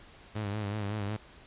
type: tone with vibrato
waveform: sawtooth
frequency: 103.83 Hz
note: G#2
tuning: in tune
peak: -28 dBFS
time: 0.35-1.17 s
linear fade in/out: 10 ms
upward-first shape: sine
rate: 5.4 Hz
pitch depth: 71 cents each way
effects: pink hiss -54 dBFS RMS until 1.46 s + resampled to 8000 Hz